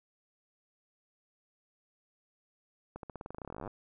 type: accelerating click train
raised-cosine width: 1 ms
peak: -28 dBFS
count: 25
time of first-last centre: 2.96-3.677 s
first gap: 72 ms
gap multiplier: 0.91
effects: none